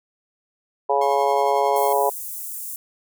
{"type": "harmonic tone", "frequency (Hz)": 140, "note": "C#3", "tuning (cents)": 18, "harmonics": [3, 4, 5, 6, 7], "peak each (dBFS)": [-23, -23, -23, -23, -23], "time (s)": [0.89, 2.1], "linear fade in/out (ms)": 10}
{"type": "tone with tremolo", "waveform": "sawtooth", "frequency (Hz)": 1078, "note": "C#6", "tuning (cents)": -49, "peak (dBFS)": -27, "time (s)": [1.01, 1.93], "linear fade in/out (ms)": 5, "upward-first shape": "triangle", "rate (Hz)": 11, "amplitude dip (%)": 45}
{"type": "high-pass noise", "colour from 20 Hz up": "white", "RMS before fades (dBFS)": -32, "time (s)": [1.76, 2.76], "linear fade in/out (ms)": 2, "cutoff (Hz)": 8000, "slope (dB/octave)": 24}
{"effects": []}